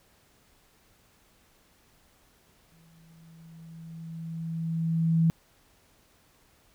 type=tone with exponential growth; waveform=sine; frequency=163.9 Hz; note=E3; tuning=10 cents flat; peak=-18 dBFS; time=2.72-5.3 s; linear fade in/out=0 ms; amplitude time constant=560 ms; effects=pink hiss -63 dBFS RMS until 6.74 s